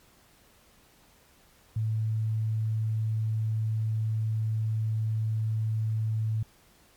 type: tone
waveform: sine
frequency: 110 Hz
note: A2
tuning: in tune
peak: -25 dBFS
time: 1.76-6.43 s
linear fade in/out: 5 ms
effects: pink hiss -60 dBFS RMS until 6.96 s + MP3 96 kbps